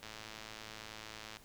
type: click train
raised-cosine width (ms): 0.2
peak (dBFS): -29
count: 147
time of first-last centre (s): 0.03-1.369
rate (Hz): 109
effects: pink hiss -60 dBFS RMS until 1.44 s